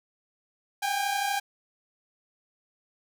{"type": "tone pair together", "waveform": "sawtooth", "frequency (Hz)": [778, 810.4], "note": ["G5", "G#5"], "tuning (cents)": [-13, -43], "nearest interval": "minor second", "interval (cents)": 70, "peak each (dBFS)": [-27, -24], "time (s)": [0.82, 1.4], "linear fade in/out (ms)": 10, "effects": []}